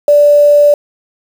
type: tone with quantisation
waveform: sine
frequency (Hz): 584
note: D5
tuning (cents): -10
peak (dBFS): -3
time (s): 0.08-0.74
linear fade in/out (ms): 2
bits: 5
effects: none